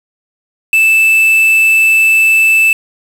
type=tone with quantisation; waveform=triangle; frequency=2637 Hz; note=E7; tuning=in tune; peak=-4 dBFS; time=0.73-2.73 s; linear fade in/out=2 ms; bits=4; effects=none